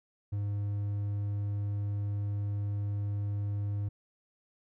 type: tone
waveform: triangle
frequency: 102 Hz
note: G#2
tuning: 31 cents flat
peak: -28 dBFS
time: 0.32-3.89 s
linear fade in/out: 10 ms
effects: none